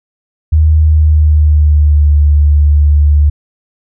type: tone with pitch glide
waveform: sine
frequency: 77.78 to 73.63 Hz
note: D#2 to D2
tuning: 0 to +5 cents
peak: -4 dBFS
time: 0.52-3.3 s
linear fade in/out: 10 ms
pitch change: -95 cents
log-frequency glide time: 0.83-2.11 s
effects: none